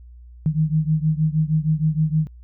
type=beating tone pair; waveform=sine; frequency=153.7 / 160.1 Hz; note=D#3 / D#3; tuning=-21 / +50 cents; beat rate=6.4 Hz; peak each=-19 / -21 dBFS; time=0.46-2.27 s; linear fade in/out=0 ms; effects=added 60 Hz sine -40 dBFS peak until 2.43 s